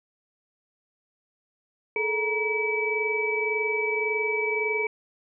sine tone cluster, 427.6 / 449.4 / 943 / 2294 Hz, A4 / A4 / A#5 / D7, -49 / +37 / +20 / -41 cents, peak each -28 / -34 / -34 / -26 dBFS, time 1.96-4.87 s, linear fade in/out 2 ms, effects none

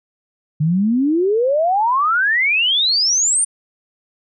sine exponential sweep, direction up, 146.83 to 9310 Hz, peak -13 dBFS, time 0.6-3.45 s, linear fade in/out 10 ms, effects none

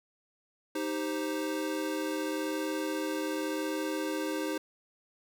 square chord, C minor, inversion first, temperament equal, 311.1 / 392 / 523.3 Hz, Eb4 / G4 / C5, 0 / 0 / 0 cents, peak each -34 / -38 / -38 dBFS, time 0.75-4.58 s, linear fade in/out 5 ms, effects none

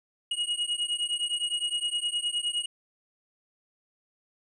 square beating tone pair, 2885 / 2894.7 Hz, F#7 / F#7, -44 / -39 cents, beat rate 9.7 Hz, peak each -31 dBFS, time 0.31-2.66 s, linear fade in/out 5 ms, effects resampled to 22050 Hz

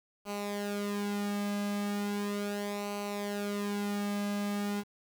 sawtooth tone with flanger, 204.1 Hz, G#3, 30 cents flat, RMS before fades -34 dBFS, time 0.25-4.84 s, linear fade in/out 50 ms, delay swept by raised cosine 0.57 to 2.17 ms, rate 0.37 Hz, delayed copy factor -0.7, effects 9-bit

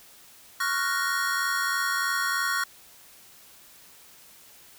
square chord, Gb major seventh, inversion second, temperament equal, 1108.7 / 1396.9 / 1480 / 1864.7 Hz, Db6 / F6 / Gb6 / Bb6, 0 / 0 / 0 / 0 cents, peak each -31 dBFS, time 0.6-2.64 s, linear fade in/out 5 ms, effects white hiss -52 dBFS RMS until 4.78 s

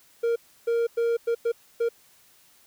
triangle tone bursts at uneven times, 466.2 Hz, A#4, in tune, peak -19 dBFS, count 6, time 0.23-0.36 / 0.67-0.87 / 0.97-1.17 / 1.27-1.35 / 1.45-1.52 / 1.8-1.89 s, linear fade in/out 10 ms, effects white hiss -58 dBFS RMS until 2.66 s

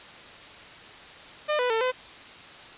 sawtooth tone with pitch steps, 603 / 495.4 / 448.5 / 508 Hz, D5 / B4 / A4 / B4, +46 / +5 / +33 / +49 cents, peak -19 dBFS, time 1.48-1.92 s, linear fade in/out 20 ms, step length 110 ms, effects white hiss -45 dBFS RMS until 2.77 s + resampled to 8000 Hz

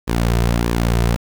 sawtooth tone with flanger, 58.27 Hz, A#1, in tune, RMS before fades -17 dBFS, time 0.07-1.17 s, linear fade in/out 20 ms, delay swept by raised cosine 1.4 to 3.7 ms, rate 1.6 Hz, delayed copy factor -0.6, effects 7-bit

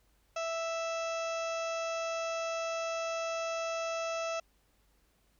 harmonic tone, 659.3 Hz, E5, in tune, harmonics 1 / 2 / 3 / 4 / 5 / 6 / 7 / 8 / 9 / 10, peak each -34 / -39 / -51 / -42 / -51 / -53 / -57 / -50 / -50 / -51 dBFS, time 0.36-4.4 s, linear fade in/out 5 ms, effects added 50 Hz sine -70 dBFS peak until 5.39 s + pink hiss -72 dBFS RMS until 5.39 s

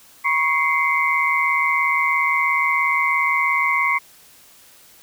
sine tone cluster, 972 / 1098 / 2081 / 2238 Hz, B5 / C#6 / C7 / C#7, -28 / -17 / -10 / +16 cents, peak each -27 / -21 / -19 / -24 dBFS, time 0.24-3.99 s, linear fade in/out 20 ms, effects white hiss -49 dBFS RMS until 5.02 s

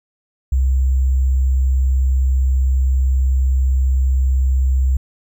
sine tone with sample-and-hold, 65.41 Hz, C2, in tune, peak -12 dBFS, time 0.52-4.97 s, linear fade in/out 5 ms, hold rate 7350 Hz, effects none

